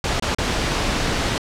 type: noise with dropouts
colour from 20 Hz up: pink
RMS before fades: -21 dBFS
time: 0.04-1.38 s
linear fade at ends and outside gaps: 2 ms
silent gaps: 0.198-0.223 / 0.348-0.384 s
effects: low-pass 6000 Hz 12 dB/octave